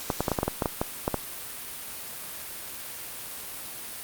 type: clicks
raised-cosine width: 1 ms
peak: -10 dBFS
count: 12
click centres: 0.102 / 0.206 / 0.282 / 0.317 / 0.388 / 0.431 / 0.48 / 0.622 / 0.658 / 0.815 / 1.079 / 1.143 s
effects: white hiss -38 dBFS RMS until 4.03 s + Opus 48 kbps